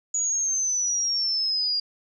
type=exponential sweep; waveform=sine; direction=down; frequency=6850 to 4803 Hz; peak=-22 dBFS; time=0.14-1.8 s; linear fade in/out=5 ms; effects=none